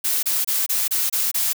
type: noise bursts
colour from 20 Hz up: blue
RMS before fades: -21 dBFS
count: 7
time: 0.04-1.532 s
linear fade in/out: 10 ms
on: 190 ms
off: 27 ms
effects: none